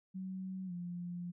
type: tone with pitch glide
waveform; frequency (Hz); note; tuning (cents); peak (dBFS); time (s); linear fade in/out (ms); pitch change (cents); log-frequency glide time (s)
sine; 188.1 to 175.5; F#3 to F3; +29 to +9; -39; 0.14-1.32; 20; -120; 0.66-0.72
effects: none